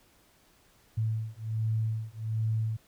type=beating tone pair; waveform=sine; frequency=110 / 111.3 Hz; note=A2 / A2; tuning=0 / +20 cents; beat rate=1.3 Hz; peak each=-31 dBFS; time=0.97-2.77 s; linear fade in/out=10 ms; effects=pink hiss -63 dBFS RMS until 2.87 s